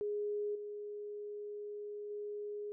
sine tone with level steps, 414.8 Hz, G#4, 2 cents flat, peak -34 / -41 / -39 dBFS, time 0.01-2.72 s, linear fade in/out 0 ms, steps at 0.55 / 2.1 s, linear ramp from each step 5 ms, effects none

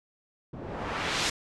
white noise with low-pass filter sweep, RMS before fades -32 dBFS, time 0.53-1.3 s, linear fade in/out 5 ms, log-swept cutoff 320 to 6600 Hz, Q 0.77, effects low-pass 10000 Hz 12 dB/octave

